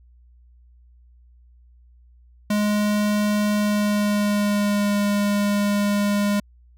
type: tone with pitch glide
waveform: square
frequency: 208.4 to 204.2 Hz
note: G#3 to G#3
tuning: +6 to -29 cents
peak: -19 dBFS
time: 2.5-6.4 s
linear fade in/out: 5 ms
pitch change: -35 cents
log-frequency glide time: 3.54-4.99 s
effects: added 60 Hz sine -49 dBFS peak until 6.77 s